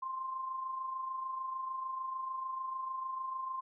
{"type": "tone with amplitude modulation", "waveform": "sine", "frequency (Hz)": 1049, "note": "C6", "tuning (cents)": 4, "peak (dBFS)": -34, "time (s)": [0.02, 3.61], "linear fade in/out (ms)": 10, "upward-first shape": "sine", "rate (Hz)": 26.7, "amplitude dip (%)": 45, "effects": []}